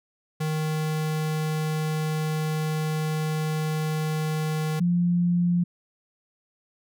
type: tone pair in turn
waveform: square / sine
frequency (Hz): 155.56 / 174.94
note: D#3 / F3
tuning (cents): 0 / +3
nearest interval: major second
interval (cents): 203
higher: second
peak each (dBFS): -25 / -19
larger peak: second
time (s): 0.4-4.8 / 4.8-5.64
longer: first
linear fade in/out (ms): 10
effects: none